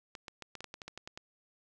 clicks, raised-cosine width 0.2 ms, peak -26 dBFS, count 12, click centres 0.152 / 0.282 / 0.423 / 0.553 / 0.606 / 0.643 / 0.741 / 0.818 / 0.88 / 0.976 / 1.075 / 1.175 s, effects none

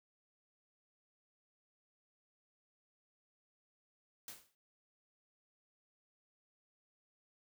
white noise with exponential decay, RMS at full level -45 dBFS, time 4.28-4.55 s, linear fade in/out 1 ms, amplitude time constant 57 ms, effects none

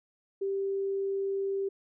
sine tone, 392 Hz, G4, in tune, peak -28 dBFS, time 0.41-1.69 s, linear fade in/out 10 ms, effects none

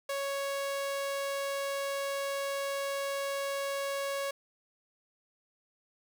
sawtooth tone, 555 Hz, C#5, 2 cents sharp, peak -28 dBFS, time 0.09-4.31 s, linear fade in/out 5 ms, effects none

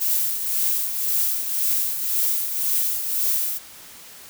violet noise with tremolo, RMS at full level -20 dBFS, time 0-3.59 s, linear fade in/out 20 ms, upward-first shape triangle, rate 1.9 Hz, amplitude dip 60%, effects white hiss -43 dBFS RMS until 4.29 s

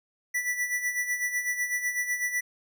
square tone with tremolo, 1967 Hz, B6, 7 cents flat, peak -25 dBFS, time 0.34-2.41 s, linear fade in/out 10 ms, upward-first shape sine, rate 8 Hz, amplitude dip 65%, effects none

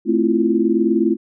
sine chord, F major seventh, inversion first, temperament equal, 220 / 261.6 / 329.6 / 349.2 Hz, A3 / C4 / E4 / F4, 0 / 0 / 0 / 0 cents, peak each -19 / -21 / -18 / -19 dBFS, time 0.05-1.17 s, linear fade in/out 50 ms, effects none

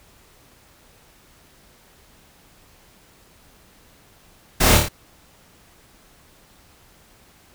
pink noise with echo, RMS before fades -17 dBFS, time 4.6-4.78 s, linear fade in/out 10 ms, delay 27 ms, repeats 4, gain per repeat -3 dB, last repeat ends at 4.888 s, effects pink hiss -53 dBFS RMS until 7.54 s

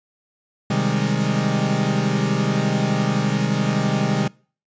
40% pulse chord, Ab major seventh, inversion first, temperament equal, 130.81 / 155.56 / 196 / 207.7 Hz, C3 / Eb3 / G3 / Ab3, 0 / 0 / 0 / 0 cents, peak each -23 dBFS, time 0.7-4.28 s, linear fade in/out 5 ms, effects noise-tail reverb RT60 0.4 s tail -24 dB re dry + resampled to 16000 Hz

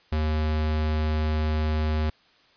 square tone, 77.3 Hz, D#2, 11 cents flat, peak -23 dBFS, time 0.12-2.1 s, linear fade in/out 5 ms, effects white hiss -59 dBFS RMS until 2.56 s + resampled to 11025 Hz

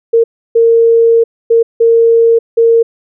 sine tone bursts at uneven times, 460 Hz, A#4, 23 cents flat, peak -4 dBFS, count 5, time 0.13-0.24 / 0.55-1.24 / 1.5-1.63 / 1.8-2.39 / 2.57-2.83 s, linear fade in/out 10 ms, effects none

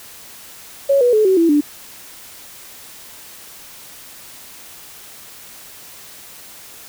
sine tone with pitch steps, 554.4 / 488.2 / 430 / 378.7 / 333.5 / 293.7 Hz, C#5 / B4 / A4 / F#4 / E4 / D4, 0 / -20 / -40 / +40 / +20 / 0 cents, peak -10 dBFS, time 0.89-1.61 s, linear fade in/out 10 ms, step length 120 ms, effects white hiss -39 dBFS RMS until 6.88 s

